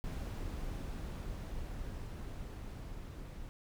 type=noise with level ramp; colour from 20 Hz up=brown; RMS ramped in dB=-39 to -46 dBFS; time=0.04-3.49 s; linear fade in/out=0 ms; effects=none